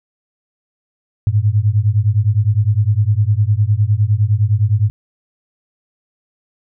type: beating tone pair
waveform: sine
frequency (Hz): 100.3 / 110.1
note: G2 / A2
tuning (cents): +40 / +2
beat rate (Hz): 9.8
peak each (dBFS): -14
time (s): 1.27-4.9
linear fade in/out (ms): 0
effects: none